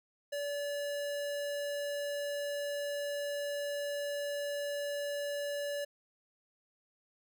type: tone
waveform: square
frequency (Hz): 575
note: D5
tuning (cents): -37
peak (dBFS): -35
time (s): 0.32-5.85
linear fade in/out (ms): 10
effects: none